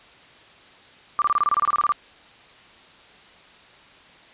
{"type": "tone bursts", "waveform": "sine", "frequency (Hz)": 1180, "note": "D6", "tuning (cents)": 8, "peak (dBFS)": -16, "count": 14, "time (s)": [1.19, 1.921], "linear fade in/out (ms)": 0, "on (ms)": 29, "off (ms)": 25, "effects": ["white hiss -49 dBFS RMS until 4.33 s", "resampled to 8000 Hz"]}